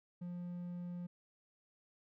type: tone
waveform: triangle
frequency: 176.1 Hz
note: F3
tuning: 15 cents sharp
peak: -39 dBFS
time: 0.21-1.07 s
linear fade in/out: 10 ms
effects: none